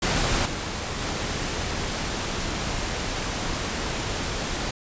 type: noise with level steps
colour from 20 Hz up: pink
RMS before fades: -23 / -30 / -28 dBFS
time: 0.02-4.71 s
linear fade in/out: 5 ms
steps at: 0.45 / 0.99 s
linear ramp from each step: 10 ms
effects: resampled to 16000 Hz